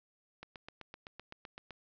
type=click train; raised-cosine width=0.3 ms; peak=-30 dBFS; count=11; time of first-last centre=0.43-1.707 s; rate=7.83 Hz; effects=resampled to 16000 Hz + 12-bit